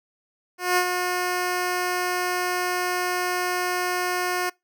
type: tone with ADSR envelope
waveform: 10% pulse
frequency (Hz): 360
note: F#4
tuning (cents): -47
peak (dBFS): -9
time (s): 0.58-4.5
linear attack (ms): 190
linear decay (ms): 71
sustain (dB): -6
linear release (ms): 11
effects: noise-tail reverb RT60 0.2 s tail -25 dB re dry